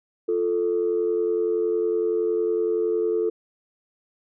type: tone pair together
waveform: sine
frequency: 349.2 / 440 Hz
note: F4 / A4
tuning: 0 / 0 cents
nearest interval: major third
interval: 400 cents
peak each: -24 / -21 dBFS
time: 0.28-3.3 s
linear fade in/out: 10 ms
effects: tanh soft clip ceiling -14 dBFS